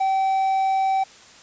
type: tone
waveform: triangle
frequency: 770 Hz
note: G5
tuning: 31 cents flat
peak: -16 dBFS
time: 0-1.04 s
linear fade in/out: 10 ms
effects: white hiss -47 dBFS RMS until 1.42 s + resampled to 16000 Hz